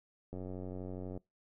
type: click train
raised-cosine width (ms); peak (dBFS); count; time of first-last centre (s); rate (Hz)
2; -30; 79; 0.33-1.175; 92.3
effects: noise-tail reverb RT60 0.2 s tail -24 dB re dry